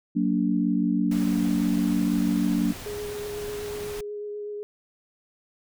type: chord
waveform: sine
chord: Gb augmented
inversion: none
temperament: just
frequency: 185 / 231.2 / 289.1 Hz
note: Gb3 / Bb3 / D4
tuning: 0 / -14 / -27 cents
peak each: -25 dBFS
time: 0.15-2.73 s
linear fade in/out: 20 ms
type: noise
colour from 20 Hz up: pink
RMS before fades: -39 dBFS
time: 1.11-4.01 s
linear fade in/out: 5 ms
type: tone with vibrato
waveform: sine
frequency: 415.3 Hz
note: G#4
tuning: in tune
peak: -31 dBFS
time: 2.86-4.63 s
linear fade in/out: 0 ms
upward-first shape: triangle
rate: 8.1 Hz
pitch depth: 15 cents each way
effects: none